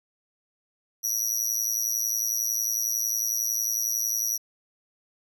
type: tone with amplitude modulation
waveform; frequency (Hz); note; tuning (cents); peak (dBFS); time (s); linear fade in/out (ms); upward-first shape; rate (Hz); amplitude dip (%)
sawtooth; 5800; F#8; -35; -18; 1.03-4.38; 20; sine; 111; 100
effects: none